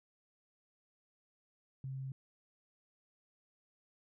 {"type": "tone", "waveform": "sine", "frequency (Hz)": 133.4, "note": "C3", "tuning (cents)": 34, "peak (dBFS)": -39, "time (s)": [1.84, 2.12], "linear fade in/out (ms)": 2, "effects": []}